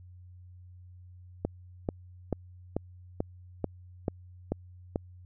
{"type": "click train", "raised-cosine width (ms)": 2, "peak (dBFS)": -15, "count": 9, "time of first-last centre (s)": [1.45, 4.959], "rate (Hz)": 2.28, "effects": ["added 90 Hz sine -48 dBFS peak until 5.25 s"]}